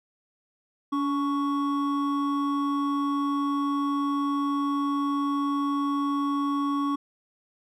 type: tone pair together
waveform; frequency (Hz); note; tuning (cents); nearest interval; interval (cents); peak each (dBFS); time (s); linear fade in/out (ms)
triangle; 284.8 / 1113; C#4 / C#6; +47 / +7; 2 octaves; 2360; -23 / -27; 0.92-6.96; 10
effects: none